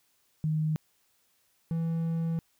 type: tone pair in turn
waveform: sine / triangle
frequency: 155.56 / 164.81 Hz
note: D#3 / E3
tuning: 0 / 0 cents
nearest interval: minor second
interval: 100 cents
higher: second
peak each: -25 dBFS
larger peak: neither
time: 0.44-0.76 / 1.71-2.39 s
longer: second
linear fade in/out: 0 ms
effects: white hiss -70 dBFS RMS until 2.59 s